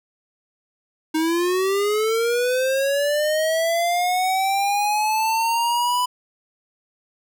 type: linear sweep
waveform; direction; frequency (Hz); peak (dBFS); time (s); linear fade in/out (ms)
square; up; 311.1 to 997; -19; 1.14-6.06; 10
effects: none